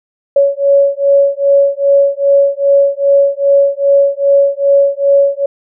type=beating tone pair; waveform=sine; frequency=558 / 560.5 Hz; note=C#5 / C#5; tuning=+11 / +19 cents; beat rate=2.5 Hz; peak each=-10 dBFS; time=0.36-5.46 s; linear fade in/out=5 ms; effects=none